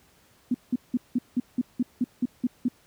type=tone bursts; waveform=sine; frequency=246.9 Hz; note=B3; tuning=in tune; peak=-20 dBFS; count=11; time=0.51-2.684 s; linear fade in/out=5 ms; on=34 ms; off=180 ms; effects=pink hiss -60 dBFS RMS until 2.86 s + high-pass 60 Hz 12 dB/octave